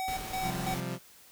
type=tone with tremolo; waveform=square; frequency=756 Hz; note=F#5; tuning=37 cents sharp; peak=-32 dBFS; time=0-0.74 s; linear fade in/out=0 ms; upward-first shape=square; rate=3 Hz; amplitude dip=75%
type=noise; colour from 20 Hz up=pink; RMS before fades=-40 dBFS; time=0.08-0.8 s; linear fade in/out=0 ms
type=chord; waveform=sawtooth; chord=C suspended fourth; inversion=none; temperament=equal; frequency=130.81 / 174.61 / 196 Hz; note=C3 / F3 / G3; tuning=0 / 0 / 0 cents; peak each=-33 / -33 / -36 dBFS; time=0.41-0.99 s; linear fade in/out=50 ms
effects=white hiss -56 dBFS RMS until 1.31 s